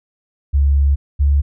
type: tone pair in turn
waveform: sine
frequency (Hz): 70.2 / 71.06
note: C#2 / C#2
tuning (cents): +22 / +44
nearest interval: unison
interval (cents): 22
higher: second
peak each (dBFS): -10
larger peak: neither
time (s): 0.53-0.96 / 1.19-1.42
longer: first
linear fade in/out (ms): 20
effects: none